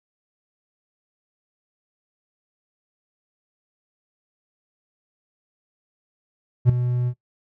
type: tone with ADSR envelope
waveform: triangle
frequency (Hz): 123.2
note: B2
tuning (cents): -4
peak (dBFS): -6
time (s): 6.65-7.14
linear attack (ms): 44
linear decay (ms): 4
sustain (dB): -12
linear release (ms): 63
effects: noise-tail reverb RT60 0.1 s tail -20 dB re dry